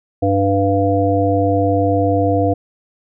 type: harmonic tone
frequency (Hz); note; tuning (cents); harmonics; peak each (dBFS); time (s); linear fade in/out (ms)
98.6; G2; +11; 1 / 3 / 5 / 7; -18 / -18 / -18 / -18; 0.22-2.54; 10
effects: none